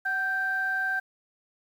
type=tone pair together; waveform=sine; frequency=752.1 / 1568 Hz; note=F#5 / G6; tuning=+28 / 0 cents; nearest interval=octave + minor second; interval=1272 cents; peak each=-33 / -25 dBFS; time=0.05-1 s; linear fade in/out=10 ms; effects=tanh soft clip ceiling -18 dBFS + 9-bit